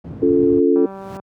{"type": "low-pass noise", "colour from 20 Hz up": "white", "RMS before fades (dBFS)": -29, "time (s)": [0.04, 0.6], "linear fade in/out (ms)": 5, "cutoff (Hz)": 160, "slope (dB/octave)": 12}
{"type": "chord", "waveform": "sine", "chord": "Db augmented", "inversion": "none", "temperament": "equal with one note detuned", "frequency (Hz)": [278.6, 349.2, 440], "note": ["Db4", "F4", "A4"], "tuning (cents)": [9, 0, 0], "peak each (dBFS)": -16, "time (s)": [0.22, 0.86], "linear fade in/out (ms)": 5}
{"type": "noise with exponential growth", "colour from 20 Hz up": "brown", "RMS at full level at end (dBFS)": -29, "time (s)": [0.66, 1.17], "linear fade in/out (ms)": 0, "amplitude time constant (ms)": 110}
{"type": "click train", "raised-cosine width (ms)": 1, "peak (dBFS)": -21, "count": 86, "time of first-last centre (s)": [0.76, 1.198], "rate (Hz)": 194}
{"effects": ["high-pass 100 Hz 12 dB/octave"]}